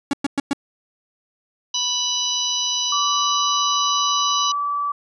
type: tone bursts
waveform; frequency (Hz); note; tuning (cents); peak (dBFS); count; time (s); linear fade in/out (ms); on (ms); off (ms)
45% pulse; 280; C#4; +18; -17; 4; 0.11-0.532; 2; 23; 110
type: harmonic tone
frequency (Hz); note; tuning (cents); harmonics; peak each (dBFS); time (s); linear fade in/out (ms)
987.8; B5; 0; 1 / 3 / 4 / 5 / 6; -33 / -24 / -25 / -30 / -25; 1.74-4.52; 5
type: tone with pitch glide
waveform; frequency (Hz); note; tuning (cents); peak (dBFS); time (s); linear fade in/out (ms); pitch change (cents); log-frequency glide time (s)
sine; 1161 to 1154.3; D6 to D6; -20 to -30; -20; 2.92-4.92; 5; -10; 3.41-3.9
effects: resampled to 22050 Hz